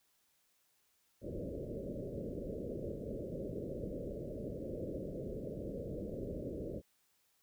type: low-pass noise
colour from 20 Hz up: white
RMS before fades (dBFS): -42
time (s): 1.21-6.82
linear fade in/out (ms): 50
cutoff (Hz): 590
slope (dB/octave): 96
effects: white hiss -75 dBFS RMS until 7.42 s